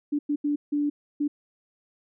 sine tone bursts at uneven times, 291.9 Hz, D4, 10 cents flat, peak -22 dBFS, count 5, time 0.12-0.19 / 0.29-0.36 / 0.44-0.56 / 0.72-0.9 / 1.2-1.28 s, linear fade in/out 10 ms, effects none

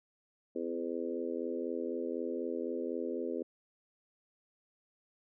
harmonic tone with a mistuned harmonic, 84 Hz, E2, 33 cents sharp, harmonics 3 / 4 / 5 / 6 / 7, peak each -40 / -39 / -39 / -40 / -48 dBFS, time 0.55-3.43 s, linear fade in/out 10 ms, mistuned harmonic 3, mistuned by +17 cents, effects none

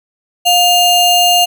square ring-modulated tone, 1759 Hz, A6, 1 cent flat, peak -5 dBFS, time 0.45-1.46 s, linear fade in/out 20 ms, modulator 1050 Hz, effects none

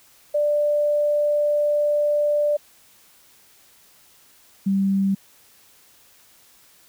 sine tone pair in turn, 590 / 195.08 Hz, D5 / G3, +8 / -8 cents, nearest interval octave + perfect fifth, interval 1916 cents, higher first, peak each -17 dBFS, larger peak neither, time 0.34-2.57 / 4.66-5.15 s, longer first, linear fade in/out 10 ms, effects white hiss -54 dBFS RMS until 6.88 s

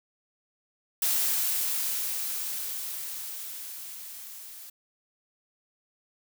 blue noise with level ramp, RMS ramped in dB -25 to -45 dBFS, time 1.02-4.7 s, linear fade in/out 5 ms, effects none

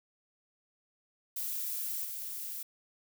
violet noise with level steps, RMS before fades -36 / -40 dBFS, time 1.36-2.63 s, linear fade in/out 5 ms, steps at 2.04 s, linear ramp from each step 10 ms, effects none

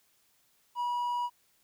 triangle tone, 969 Hz, B5, 33 cents flat, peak -27 dBFS, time 0.75-1.3 s, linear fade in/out 50 ms, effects white hiss -69 dBFS RMS until 1.63 s

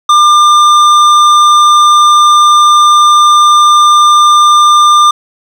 sine tone with hard clipping, 1198 Hz, D6, 34 cents sharp, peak -4 dBFS, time 0.09-5.11 s, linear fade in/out 5 ms, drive 11 dB, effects none

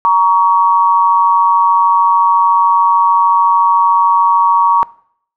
sine tone pair together, 938.6 / 1125 Hz, A#5 / C#6, +12 / +25 cents, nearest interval minor third, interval 313 cents, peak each -10 dBFS, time 0.05-4.83 s, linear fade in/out 0 ms, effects noise-tail reverb RT60 0.6 s tail -21 dB re dry

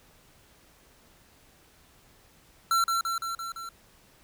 square tone with echo, 1352 Hz, E6, 43 cents sharp, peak -22 dBFS, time 2.71-2.84 s, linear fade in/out 2 ms, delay 170 ms, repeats 5, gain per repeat -3 dB, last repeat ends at 3.69 s, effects pink hiss -59 dBFS RMS until 4.23 s

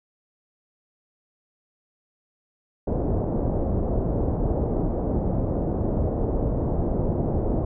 pink low-pass noise, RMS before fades -24 dBFS, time 2.87-7.65 s, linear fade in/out 5 ms, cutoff 660 Hz, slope 24 dB/octave, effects none

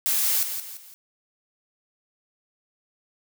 blue noise with echo, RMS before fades -23 dBFS, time 0.06-0.43 s, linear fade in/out 0 ms, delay 170 ms, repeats 3, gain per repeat -8 dB, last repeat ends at 0.94 s, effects none

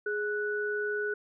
sine tone pair together, 416.7 / 1479.4 Hz, G#4 / F#6, +6 / -1 cents, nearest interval octave + minor seventh, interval 2193 cents, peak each -31 / -32 dBFS, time 0.06-1.14 s, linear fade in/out 5 ms, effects none

